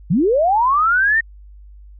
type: linear sweep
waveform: sine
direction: up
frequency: 138.59 to 1861 Hz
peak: -12 dBFS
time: 0.1-1.21 s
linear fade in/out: 10 ms
effects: added 50 Hz sine -38 dBFS peak until 1.99 s